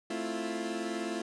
30% pulse chord, F major seventh, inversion first, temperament equal, 220 / 261.6 / 329.6 / 349.2 Hz, A3 / C4 / E4 / F4, 0 / 0 / 0 / 0 cents, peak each -36 / -40 / -35 / -35 dBFS, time 0.1-1.22 s, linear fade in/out 5 ms, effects resampled to 22050 Hz

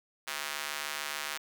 square tone with high-pass filter, 73.42 Hz, D2, in tune, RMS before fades -37 dBFS, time 0.27-1.38 s, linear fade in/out 10 ms, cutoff 1500 Hz, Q 0.83, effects none

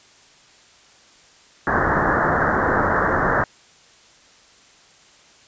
white low-pass noise, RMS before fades -19 dBFS, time 1.67-3.44 s, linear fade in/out 2 ms, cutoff 1800 Hz, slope 96 dB/octave, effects white hiss -51 dBFS RMS until 5.47 s + resampled to 16000 Hz

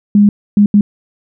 sine tone bursts at uneven times, 205.2 Hz, G#3, 21 cents flat, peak -4 dBFS, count 3, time 0.15-0.29 / 0.57-0.66 / 0.74-0.81 s, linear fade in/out 2 ms, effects none

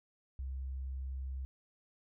sine tone, 66 Hz, C2, 16 cents sharp, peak -37 dBFS, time 0.39-1.45 s, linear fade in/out 0 ms, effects none

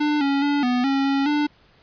square tone with pitch steps, 297.9 / 278.3 / 287.3 / 247.3 / 273.4 / 275.3 / 295.6 Hz, D4 / C#4 / D4 / B3 / C#4 / C#4 / D4, +25 / +7 / -38 / +3 / -24 / -12 / +11 cents, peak -19 dBFS, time 0-1.47 s, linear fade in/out 10 ms, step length 210 ms, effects pink hiss -56 dBFS RMS until 1.82 s + resampled to 11025 Hz

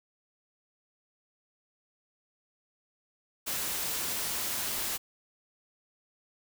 white noise, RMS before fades -33 dBFS, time 3.46-4.98 s, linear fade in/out 20 ms, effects none

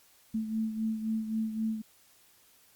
sine beating tone pair, 220 / 223.8 Hz, A3 / A3, 0 / +30 cents, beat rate 3.8 Hz, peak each -30 / -37 dBFS, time 0.34-1.82 s, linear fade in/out 10 ms, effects white hiss -62 dBFS RMS until 2.75 s + Opus 48 kbps

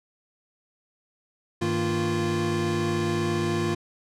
square tone cluster, 99.5 / 156.7 / 230.6 / 347.7 Hz, G2 / D#3 / A#3 / F4, +26 / +13 / -19 / -8 cents, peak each -32 / -31 / -32 / -27 dBFS, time 1.61-3.75 s, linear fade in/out 10 ms, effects low-pass 8000 Hz 12 dB/octave

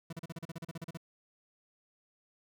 40% pulse tone bursts, 165.1 Hz, E3, 3 cents sharp, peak -38 dBFS, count 14, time 0.1-0.973 s, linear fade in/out 5 ms, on 28 ms, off 37 ms, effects none

